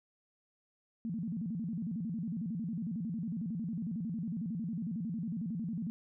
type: tone with vibrato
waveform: sine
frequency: 196 Hz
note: G3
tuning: in tune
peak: -34 dBFS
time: 1.05-5.9 s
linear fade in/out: 0 ms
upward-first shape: square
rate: 11 Hz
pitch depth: 260 cents each way
effects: none